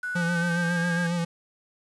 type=tone with pitch glide; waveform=sine; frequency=1480 to 1614 Hz; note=F#6 to G#6; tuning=0 to -50 cents; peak=-28 dBFS; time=0.03-1.07 s; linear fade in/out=5 ms; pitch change=+150 cents; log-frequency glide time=0.19-0.83 s
type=tone with vibrato; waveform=square; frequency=171.8 Hz; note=F3; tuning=28 cents flat; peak=-25 dBFS; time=0.15-1.25 s; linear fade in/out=10 ms; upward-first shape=sine; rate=7.3 Hz; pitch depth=40 cents each way
effects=resampled to 24000 Hz + 8-bit